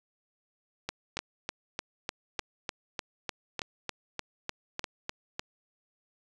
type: two click trains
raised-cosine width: 0.2 ms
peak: -15 / -16 dBFS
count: 16 / 4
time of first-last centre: 0.89-5.395 / 1.17-4.842 s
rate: 3.33 / 0.817 Hz
effects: none